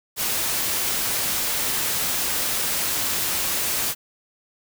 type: noise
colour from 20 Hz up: white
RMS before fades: -24 dBFS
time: 0.16-3.95 s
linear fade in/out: 50 ms
effects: none